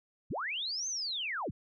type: linear two-way sweep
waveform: sine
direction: up then down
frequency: 32.9 to 6400 to 32.9 Hz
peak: -33 dBFS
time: 0.3-1.51 s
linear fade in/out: 10 ms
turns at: 0.88 s
effects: none